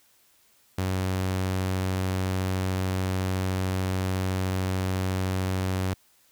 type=tone; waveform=sawtooth; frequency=93.7 Hz; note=F#2; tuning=22 cents sharp; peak=-21 dBFS; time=0.78-5.94 s; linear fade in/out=5 ms; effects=white hiss -62 dBFS RMS until 6.31 s